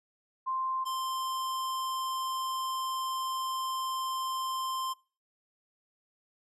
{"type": "tone pair in turn", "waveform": ["sine", "square"], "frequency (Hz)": [1046.5, 1046.5], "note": ["C6", "C6"], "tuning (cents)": [0, 0], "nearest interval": "unison", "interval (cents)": 0, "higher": "neither", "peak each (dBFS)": [-29, -32], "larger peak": "first", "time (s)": [[0.46, 0.85], [0.85, 4.94]], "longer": "second", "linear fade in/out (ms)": 20, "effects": ["noise-tail reverb RT60 0.4 s tail -24 dB re dry", "resampled to 32000 Hz"]}